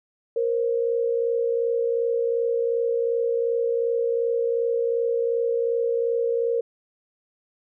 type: tone pair together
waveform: sine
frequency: 467.3 / 530 Hz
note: A#4 / C5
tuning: +4 / +22 cents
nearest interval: major second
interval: 218 cents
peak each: -21 / -28 dBFS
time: 0.36-6.61 s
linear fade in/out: 5 ms
effects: none